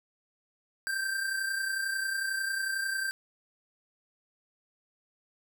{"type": "tone pair together", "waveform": "square", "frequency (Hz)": [1568, 1599.1], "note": ["G6", "G6"], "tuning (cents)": [0, 34], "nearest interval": "unison", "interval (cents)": 34, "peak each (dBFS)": [-31, -39], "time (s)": [0.87, 3.11], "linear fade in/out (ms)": 0, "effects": []}